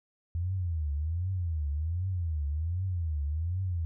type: tone with vibrato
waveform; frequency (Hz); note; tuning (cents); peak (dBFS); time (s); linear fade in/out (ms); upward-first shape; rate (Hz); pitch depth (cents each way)
sine; 82.41; E2; 0; -28; 0.35-3.85; 0; triangle; 1.3; 270
effects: none